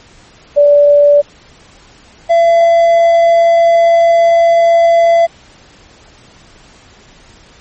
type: tone pair in turn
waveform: sine / triangle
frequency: 580 / 674.4 Hz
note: D5 / E5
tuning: -22 / +39 cents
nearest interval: minor third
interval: 261 cents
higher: second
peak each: -3 dBFS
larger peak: neither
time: 0.56-1.22 / 2.29-5.27 s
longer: second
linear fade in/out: 20 ms
effects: pink hiss -42 dBFS RMS until 7.6 s + MP3 32 kbps